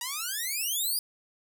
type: exponential sweep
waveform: 5% pulse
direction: up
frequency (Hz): 936 to 4978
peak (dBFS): -20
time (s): 0.01-0.99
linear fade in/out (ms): 2
effects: none